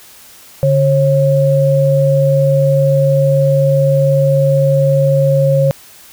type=tone pair together; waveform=sine; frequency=143.56 / 542 Hz; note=D3 / C#5; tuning=-39 / -39 cents; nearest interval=octave + major seventh; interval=2300 cents; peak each=-11 dBFS; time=0.63-5.71 s; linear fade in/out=0 ms; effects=white hiss -40 dBFS RMS until 6.12 s